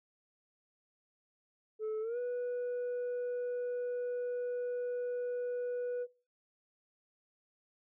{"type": "tone with pitch glide", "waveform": "sine", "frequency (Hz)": [434.3, 490.3], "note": ["A4", "B4"], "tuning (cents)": [-23, -13], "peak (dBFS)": -31, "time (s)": [1.79, 6.07], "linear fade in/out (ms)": 50, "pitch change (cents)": 210, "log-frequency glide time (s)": [2.01, 2.18], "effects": ["noise-tail reverb RT60 0.3 s tail -18 dB re dry", "tanh soft clip ceiling -33 dBFS"]}